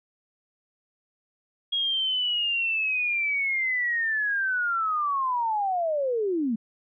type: linear sweep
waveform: sine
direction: down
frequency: 3300 to 210 Hz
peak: -23 dBFS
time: 1.72-6.56 s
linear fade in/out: 10 ms
effects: none